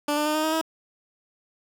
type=tone with pitch steps; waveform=15% pulse; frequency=293.6 / 298.9 / 304.3 / 309.8 / 315.4 / 321.1 Hz; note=D4 / D4 / D#4 / D#4 / D#4 / E4; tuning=0 / +31 / -38 / -7 / +24 / -45 cents; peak=-16 dBFS; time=0.08-0.614 s; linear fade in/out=5 ms; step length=89 ms; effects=none